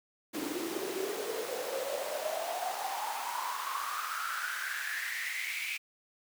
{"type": "noise with high-pass filter sweep", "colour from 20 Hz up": "pink", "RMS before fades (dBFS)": -36, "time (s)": [0.33, 5.78], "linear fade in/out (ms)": 20, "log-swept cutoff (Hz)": [300, 2400], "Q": 8.4, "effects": []}